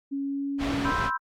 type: tone with pitch glide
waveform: sine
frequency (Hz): 277.2 to 279.5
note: C#4 to C#4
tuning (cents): 0 to +14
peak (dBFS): -27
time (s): 0.11-0.92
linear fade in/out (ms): 20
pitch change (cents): +14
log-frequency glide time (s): 0.24-0.47
type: low-pass noise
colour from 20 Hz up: pink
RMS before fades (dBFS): -31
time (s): 0.58-1.11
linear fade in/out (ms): 50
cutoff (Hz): 3400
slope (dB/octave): 12
type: chord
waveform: sine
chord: C major seventh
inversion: third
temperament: equal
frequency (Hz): 987.8 / 1046.5 / 1318.5 / 1568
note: B5 / C6 / E6 / G6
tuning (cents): 0 / 0 / 0 / 0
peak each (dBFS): -31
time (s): 0.84-1.18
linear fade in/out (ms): 20
effects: Opus 48 kbps